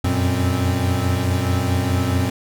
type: tone cluster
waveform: square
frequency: 87 / 91.7 / 119 / 185.4 / 261.4 Hz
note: F2 / F#2 / A#2 / F#3 / C4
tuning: -6 / -15 / +36 / +4 / -1 cents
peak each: -28 / -21 / -24 / -30 / -26 dBFS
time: 0.04-2.3 s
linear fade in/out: 5 ms
effects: none